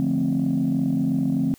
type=chord; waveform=sine; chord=D minor seventh; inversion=none; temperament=equal with one note detuned; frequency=146.83 / 174.61 / 220 / 263 Hz; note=D3 / F3 / A3 / C4; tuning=0 / 0 / 0 / +9 cents; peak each=-26 / -25 / -25 / -21 dBFS; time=0-1.54 s; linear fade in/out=0 ms; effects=tanh soft clip ceiling -14 dBFS + white hiss -55 dBFS RMS until 1.58 s